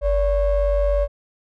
triangle ring-modulated tone, 263.5 Hz, C4, 12 cents sharp, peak -11 dBFS, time 0.01-1.08 s, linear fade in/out 50 ms, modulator 312 Hz, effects none

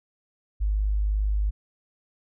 sine tone, 51.3 Hz, G#1, 21 cents flat, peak -21 dBFS, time 0.6-1.51 s, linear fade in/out 20 ms, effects none

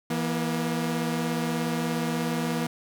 sawtooth tone pair together, 164.81 / 238.8 Hz, E3 / A#3, 0 / +42 cents, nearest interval tritone, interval 642 cents, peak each -25 / -24 dBFS, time 0.1-2.67 s, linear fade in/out 5 ms, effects none

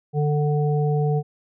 harmonic tone, 148.2 Hz, D3, 16 cents sharp, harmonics 1 / 3 / 5, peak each -19 / -25 / -30 dBFS, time 0.13-1.23 s, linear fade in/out 50 ms, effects none

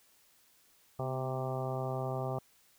harmonic tone with a mistuned harmonic, 130.7 Hz, C3, 1 cent flat, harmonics 1 / 2 / 3 / 4 / 5 / 6 / 7 / 8 / 9, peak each -36 / -46 / -41 / -42 / -40 / -42 / -48 / -51 / -46 dBFS, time 0.99-2.39 s, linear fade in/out 5 ms, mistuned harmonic 2, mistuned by -59 cents, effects white hiss -66 dBFS RMS until 2.78 s

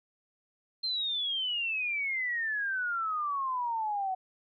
sine exponential sweep, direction down, 4186 to 740 Hz, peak -29 dBFS, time 0.83-4.15 s, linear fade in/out 10 ms, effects none

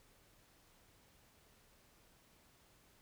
silence, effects pink hiss -68 dBFS RMS until 3.01 s

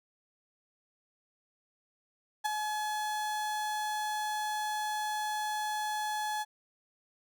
35% pulse tone with ADSR envelope, 850 Hz, G#5, 40 cents sharp, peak -24 dBFS, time 2.44-6.45 s, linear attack 19 ms, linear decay 9 ms, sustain -6 dB, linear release 34 ms, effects none

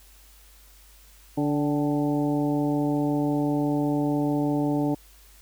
harmonic tone with a mistuned harmonic, 145.8 Hz, D3, 12 cents flat, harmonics 1 / 2 / 3 / 4 / 5 / 6, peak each -29 / -23 / -33 / -33 / -35 / -37 dBFS, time 1.37-4.95 s, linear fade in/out 10 ms, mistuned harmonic 5, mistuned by +70 cents, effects added 50 Hz sine -52 dBFS peak until 5.41 s + white hiss -55 dBFS RMS until 5.41 s

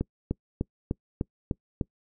click train, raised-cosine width 3 ms, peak -14 dBFS, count 7, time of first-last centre 0.01-1.812 s, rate 3.33 Hz, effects noise-tail reverb RT60 0.1 s tail -25 dB re dry

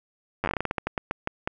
slowing click train, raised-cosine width 0.5 ms, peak -11 dBFS, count 17, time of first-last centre 0.44-1.475 s, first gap 9 ms, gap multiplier 1.23, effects none

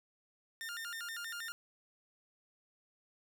sawtooth tone with vibrato, 1598 Hz, G6, 33 cents sharp, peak -37 dBFS, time 0.61-1.52 s, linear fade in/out 0 ms, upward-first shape square, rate 6.3 Hz, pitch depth 220 cents each way, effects none

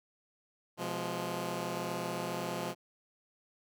10% pulse chord, F diminished, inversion second, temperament just, 125.72 / 174.61 / 209.5 Hz, Cb3 / F3 / Ab3, +31 / 0 / +15 cents, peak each -33 / -29 / -33 dBFS, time 0.77-2.75 s, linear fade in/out 50 ms, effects none

